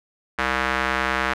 square tone with band-pass filter, 65 Hz, C2, 11 cents flat, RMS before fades -23 dBFS, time 0.38-1.34 s, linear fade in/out 10 ms, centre 1600 Hz, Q 1.6, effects none

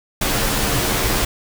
pink noise with comb filter, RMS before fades -19 dBFS, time 0.21-1.25 s, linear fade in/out 5 ms, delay 12 ms, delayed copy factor -0.65, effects none

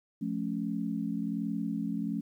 sine chord, F augmented, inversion none, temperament equal with one note detuned, 174.61 / 216 / 277.2 Hz, F3 / A3 / C#4, 0 / -32 / 0 cents, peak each -36 / -33 / -35 dBFS, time 0.21-2.21 s, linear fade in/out 10 ms, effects 11-bit

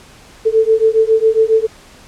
sine beating tone pair, 439.7 / 447 Hz, A4 / A4, -1 / +27 cents, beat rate 7.3 Hz, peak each -12 dBFS, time 0.45-1.67 s, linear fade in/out 20 ms, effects pink hiss -42 dBFS RMS until 2.07 s + low-pass 9000 Hz 12 dB/octave

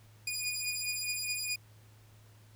15% pulse beating tone pair, 2452 / 2456.8 Hz, D#7 / D#7, -26 / -23 cents, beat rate 4.8 Hz, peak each -30 / -29 dBFS, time 0.27-1.56 s, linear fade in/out 5 ms, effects added 107 Hz sine -56 dBFS peak until 2.55 s + pink hiss -64 dBFS RMS until 2.55 s

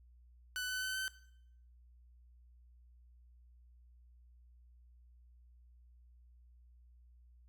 sawtooth tone with pitch steps, 1496 / 1508.1 / 1520.4 / 1532.7 Hz, F#6 / F#6 / F#6 / G6, +19 / +33 / +47 / -39 cents, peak -33 dBFS, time 0.56-1.08 s, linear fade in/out 0 ms, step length 130 ms, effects noise-tail reverb RT60 0.7 s tail -18 dB re dry + added 60 Hz sine -59 dBFS peak until 7.48 s

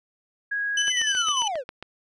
sine tone, 1652 Hz, G#6, 10 cents flat, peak -24 dBFS, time 0.51-0.9 s, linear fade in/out 10 ms
30% pulse tone with tremolo, 3000 Hz, F#7, 23 cents sharp, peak -18 dBFS, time 0.77-1.48 s, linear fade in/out 5 ms, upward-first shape square, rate 10 Hz, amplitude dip 45%
click train, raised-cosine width 0.3 ms, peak -20 dBFS, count 8, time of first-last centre 0.88-1.826 s, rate 7.4 Hz
triangle linear sweep, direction down, 2108 to 466.2 Hz, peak -24 dBFS, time 0.89-1.64 s, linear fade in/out 50 ms
effects resampled to 22050 Hz

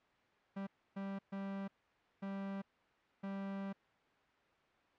45% pulse tone bursts at uneven times, 196 Hz, G3, in tune, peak -40 dBFS, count 5, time 0.56-0.67 / 0.96-1.19 / 1.32-1.68 / 2.22-2.62 / 3.23-3.73 s, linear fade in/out 10 ms, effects white hiss -70 dBFS RMS until 4.98 s + low-pass 2000 Hz 12 dB/octave

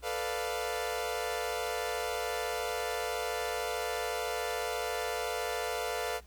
sawtooth chord, B half-diminished seventh, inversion third, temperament equal, 440 / 493.9 / 587.3 / 698.5 Hz, A4 / B4 / D5 / F5, 0 / 0 / 0 / 0 cents, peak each -34 / -33 / -37 / -33 dBFS, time 0.02-6.21 s, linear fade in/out 50 ms, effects added 60 Hz sine -52 dBFS peak until 6.26 s + pink hiss -62 dBFS RMS until 6.26 s

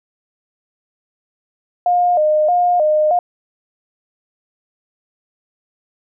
sine tone with vibrato, 659.3 Hz, E5, in tune, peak -11 dBFS, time 1.86-3.19 s, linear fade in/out 2 ms, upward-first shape square, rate 1.6 Hz, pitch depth 130 cents each way, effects none

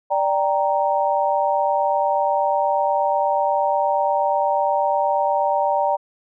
sine chord, G minor, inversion second, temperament equal, 587.3 / 784 / 932.3 Hz, D5 / G5 / Bb5, 0 / 0 / 0 cents, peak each -21 dBFS, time 0.1-5.97 s, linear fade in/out 20 ms, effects none

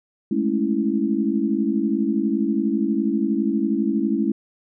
sine chord, A major seventh, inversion third, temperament equal, 207.7 / 220 / 277.2 / 329.6 Hz, G#3 / A3 / C#4 / E4, 0 / 0 / 0 / 0 cents, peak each -24 dBFS, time 0.31-4.32 s, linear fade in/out 5 ms, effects none

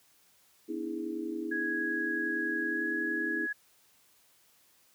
sine chord, E dominant seventh, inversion second, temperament equal with one note detuned, 246.9 / 293.7 / 324.5 / 415.3 Hz, B3 / D4 / E4 / G#4, 0 / 0 / -27 / 0 cents, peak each -41 / -41 / -35 / -41 dBFS, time 0.68-3.47 s, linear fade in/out 20 ms
sine tone with pitch glide, 1661.2 to 1675.7 Hz, G#6 to G#6, 0 to +15 cents, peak -31 dBFS, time 1.51-3.53 s, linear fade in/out 10 ms, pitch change +15 cents, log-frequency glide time 2.68-2.86 s
effects white hiss -65 dBFS RMS until 4.94 s + high-pass 60 Hz 12 dB/octave

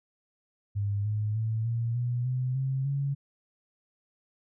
sine tone with pitch steps, 101.4 / 106.13 / 111.09 / 116.28 / 121.71 / 127.39 / 133.34 / 139.56 Hz, G#2 / G#2 / A2 / A#2 / B2 / C3 / C3 / C#3, -41 / +38 / +17 / -4 / -25 / -46 / +33 / +12 cents, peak -26 dBFS, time 0.75-3.15 s, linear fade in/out 20 ms, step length 300 ms, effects none

